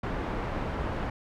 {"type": "low-pass noise", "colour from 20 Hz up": "pink", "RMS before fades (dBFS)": -32, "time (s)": [0.03, 1.1], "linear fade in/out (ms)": 5, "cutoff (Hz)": 1500, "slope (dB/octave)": 12, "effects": []}